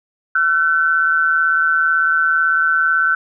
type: tone pair together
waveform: sine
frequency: 1358 / 1516 Hz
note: F6 / F#6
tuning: -49 / +42 cents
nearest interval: major second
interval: 191 cents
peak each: -17 / -14 dBFS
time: 0.35-3.15 s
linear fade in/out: 5 ms
effects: none